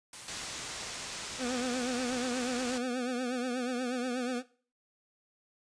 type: noise with exponential decay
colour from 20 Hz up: white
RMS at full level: -44 dBFS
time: 0.13-3.4 s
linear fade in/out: 2 ms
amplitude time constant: 710 ms
type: low-pass noise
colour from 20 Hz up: white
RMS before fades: -41 dBFS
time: 0.28-2.78 s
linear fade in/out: 2 ms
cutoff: 7800 Hz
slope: 24 dB/octave
type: tone with vibrato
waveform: 25% pulse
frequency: 249.3 Hz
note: B3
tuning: 16 cents sharp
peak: -28 dBFS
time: 1.38-4.43 s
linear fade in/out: 50 ms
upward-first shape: triangle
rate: 8.3 Hz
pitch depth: 89 cents each way
effects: noise-tail reverb RT60 0.4 s tail -18 dB re dry + resampled to 22050 Hz

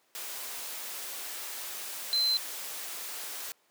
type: tone in noise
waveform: sine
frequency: 4082 Hz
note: C8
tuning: 44 cents flat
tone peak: -24 dBFS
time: 2.13-2.37 s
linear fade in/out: 0 ms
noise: white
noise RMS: -39 dBFS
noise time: 0.15-3.52 s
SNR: +12 dB
effects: pink hiss -68 dBFS RMS until 3.7 s + high-pass 400 Hz 12 dB/octave

